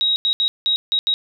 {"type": "tone bursts at uneven times", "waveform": "sine", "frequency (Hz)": 3808, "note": "A#7", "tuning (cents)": 36, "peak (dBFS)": -15, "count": 6, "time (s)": [[0.01, 0.16], [0.25, 0.33], [0.4, 0.48], [0.66, 0.76], [0.92, 0.99], [1.07, 1.14]], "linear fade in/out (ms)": 0, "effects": []}